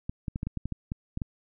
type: clicks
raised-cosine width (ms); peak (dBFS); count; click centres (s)
5; -19; 11; 0.095 / 0.282 / 0.359 / 0.431 / 0.47 / 0.573 / 0.656 / 0.723 / 0.919 / 1.174 / 1.218
effects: none